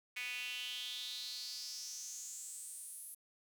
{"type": "tone with high-pass filter sweep", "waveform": "sawtooth", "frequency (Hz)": 247.6, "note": "B3", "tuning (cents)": 5, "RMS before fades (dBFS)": -45, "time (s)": [0.16, 3.15], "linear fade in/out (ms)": 10, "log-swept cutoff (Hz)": [2300, 11000], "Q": 5.9, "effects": []}